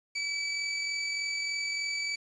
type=tone with amplitude modulation; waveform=25% pulse; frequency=2299 Hz; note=D7; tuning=37 cents flat; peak=-25 dBFS; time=0.15-2.16 s; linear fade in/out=10 ms; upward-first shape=sine; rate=43.3 Hz; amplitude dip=30%; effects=resampled to 22050 Hz + 9-bit